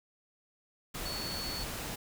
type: tone in noise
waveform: sine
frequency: 4427 Hz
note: C#8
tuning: 3 cents flat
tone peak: -38 dBFS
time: 1.05-1.64 s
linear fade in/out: 10 ms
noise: pink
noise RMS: -39 dBFS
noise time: 0.94-1.96 s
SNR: -2 dB
effects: none